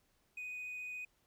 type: tone with vibrato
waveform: triangle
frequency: 2489 Hz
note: D#7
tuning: in tune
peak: -39 dBFS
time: 0.37-1.05 s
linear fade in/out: 5 ms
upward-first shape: triangle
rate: 14 Hz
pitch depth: 11 cents each way
effects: tanh soft clip ceiling -36 dBFS + pink hiss -75 dBFS RMS until 1.26 s